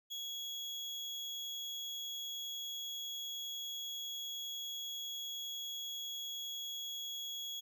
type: tone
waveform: 35% pulse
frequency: 3337 Hz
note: G#7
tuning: 8 cents sharp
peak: -38 dBFS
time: 0.1-7.61 s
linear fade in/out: 20 ms
effects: none